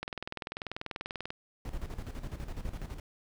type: click train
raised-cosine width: 0.3 ms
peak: -20 dBFS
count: 27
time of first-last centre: 0.03-1.305 s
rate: 20.4 Hz
type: noise with tremolo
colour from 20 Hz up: brown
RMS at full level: -37 dBFS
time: 1.65-3 s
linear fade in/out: 2 ms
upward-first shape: square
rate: 12 Hz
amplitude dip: 65%
effects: none